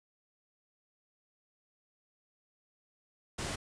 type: noise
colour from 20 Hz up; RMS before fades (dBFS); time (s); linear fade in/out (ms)
pink; -37; 3.38-3.56; 10
effects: resampled to 22050 Hz